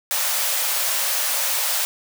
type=high-pass noise; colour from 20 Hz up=white; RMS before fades=-22 dBFS; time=0.11-1.85 s; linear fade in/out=0 ms; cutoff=500 Hz; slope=96 dB/octave; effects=none